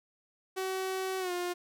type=tone with pitch glide; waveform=sawtooth; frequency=378.1 to 354.8 Hz; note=F#4 to F4; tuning=+38 to +27 cents; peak=-28 dBFS; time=0.56-1.54 s; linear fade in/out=20 ms; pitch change=-111 cents; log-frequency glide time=1.19-1.32 s; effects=none